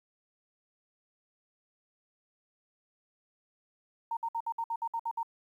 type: tone bursts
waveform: sine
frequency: 920 Hz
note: A#5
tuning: 23 cents flat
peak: -30 dBFS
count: 10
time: 4.11-5.231 s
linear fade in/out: 5 ms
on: 59 ms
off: 59 ms
effects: 11-bit